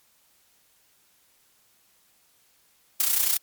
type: noise with amplitude modulation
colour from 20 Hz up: blue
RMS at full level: -20 dBFS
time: 3-3.37 s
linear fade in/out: 2 ms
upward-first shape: sine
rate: 30.5 Hz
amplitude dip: 65%
effects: white hiss -63 dBFS RMS until 3.42 s + MP3 96 kbps

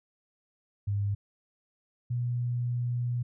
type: tone pair in turn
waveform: sine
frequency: 101.3 / 121.62 Hz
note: G#2 / B2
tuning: -43 / -26 cents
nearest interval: minor third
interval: 317 cents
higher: second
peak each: -26 / -27 dBFS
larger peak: first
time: 0.87-1.15 / 2.1-3.23 s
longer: second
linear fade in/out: 10 ms
effects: none

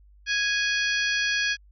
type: harmonic tone with a mistuned harmonic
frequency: 829 Hz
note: G#5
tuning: 3 cents flat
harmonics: 2 / 3 / 4 / 5 / 6 / 7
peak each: -25 / -29 / -31 / -33 / -35 / -36 dBFS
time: 0.26-1.57 s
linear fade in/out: 50 ms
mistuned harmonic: 5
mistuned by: +110 cents
effects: added 50 Hz sine -51 dBFS peak until 1.71 s

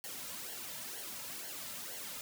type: noise with flanger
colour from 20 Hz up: white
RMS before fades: -44 dBFS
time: 0.04-2.21 s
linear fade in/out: 0 ms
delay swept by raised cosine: 0.8 to 2.7 ms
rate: 2.1 Hz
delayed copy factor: -0.7
effects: none

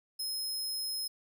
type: tone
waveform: sawtooth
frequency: 5140 Hz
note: E8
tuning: 45 cents flat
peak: -31 dBFS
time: 0.19-1.08 s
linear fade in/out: 10 ms
effects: none

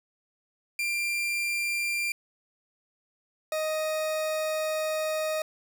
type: tone pair in turn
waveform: 40% pulse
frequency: 2379 / 624.1 Hz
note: D7 / D#5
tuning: +22 / +5 cents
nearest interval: octave + major seventh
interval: 2317 cents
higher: first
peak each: -26 dBFS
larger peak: neither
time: 0.79-2.12 / 3.52-5.42 s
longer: second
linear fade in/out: 2 ms
effects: none

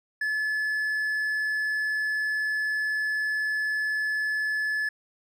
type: tone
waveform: triangle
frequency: 1722 Hz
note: A6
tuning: 38 cents flat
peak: -23 dBFS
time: 0.21-4.89 s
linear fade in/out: 5 ms
effects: none

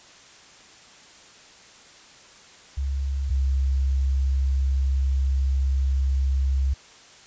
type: tone pair in turn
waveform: sine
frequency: 68.5 / 67.13 Hz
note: C#2 / C2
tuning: -20 / +45 cents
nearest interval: unison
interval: 35 cents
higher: first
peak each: -23 / -19 dBFS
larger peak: second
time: 2.77-3.3 / 3.3-6.74 s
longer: second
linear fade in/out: 10 ms
effects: white hiss -49 dBFS RMS until 7.26 s + resampled to 16000 Hz

